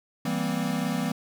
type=chord; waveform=square; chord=C dominant seventh; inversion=first; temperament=equal with one note detuned; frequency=164.81 / 196 / 233.1 / 257.4 Hz; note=E3 / G3 / Bb3 / C4; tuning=0 / 0 / 0 / -28 cents; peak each=-32 dBFS; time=0.25-1.12 s; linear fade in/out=5 ms; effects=none